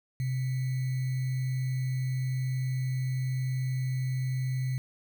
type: tone with sample-and-hold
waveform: sine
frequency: 129.5 Hz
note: C3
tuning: 17 cents flat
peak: -27 dBFS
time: 0.2-4.78 s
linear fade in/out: 0 ms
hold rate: 2100 Hz
effects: none